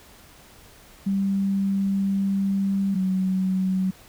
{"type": "tone pair in turn", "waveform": "sine", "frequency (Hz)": [196, 187.8], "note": ["G3", "F#3"], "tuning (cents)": [0, 26], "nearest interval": "minor second", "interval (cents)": 74, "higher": "first", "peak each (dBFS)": -20, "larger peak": "neither", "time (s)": [[1.06, 2.95], [2.95, 3.91]], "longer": "first", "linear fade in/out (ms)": 10, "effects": ["pink hiss -50 dBFS RMS until 4.08 s"]}